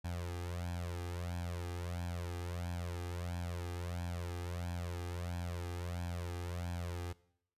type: tone with flanger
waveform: sawtooth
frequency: 87.31 Hz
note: F2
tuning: in tune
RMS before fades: -40 dBFS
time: 0.04-7.13 s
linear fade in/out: 10 ms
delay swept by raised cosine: 1.2 to 2.5 ms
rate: 1.5 Hz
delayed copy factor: +0.75
effects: noise-tail reverb RT60 0.7 s tail -20 dB re dry + resampled to 32000 Hz